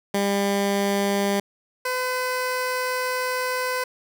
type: tone pair in turn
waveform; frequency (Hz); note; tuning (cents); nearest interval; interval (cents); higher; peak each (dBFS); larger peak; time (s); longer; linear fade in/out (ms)
15% pulse; 199.9 / 506.6; G3 / B4; +34 / +44; octave + major third; 1610; second; -14 / -17; first; 0.14-1.4 / 1.85-3.84; second; 5
effects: none